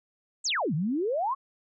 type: exponential two-way sweep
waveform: sine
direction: down then up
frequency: 8100 to 141.7 to 1139 Hz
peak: -25 dBFS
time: 0.44-1.35 s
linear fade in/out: 20 ms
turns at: 0.74 s
effects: none